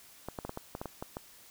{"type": "clicks", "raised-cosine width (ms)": 1, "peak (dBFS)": -23, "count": 10, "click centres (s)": [0.286, 0.388, 0.45, 0.494, 0.574, 0.751, 0.815, 0.857, 1.025, 1.169], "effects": ["white hiss -56 dBFS RMS until 1.5 s"]}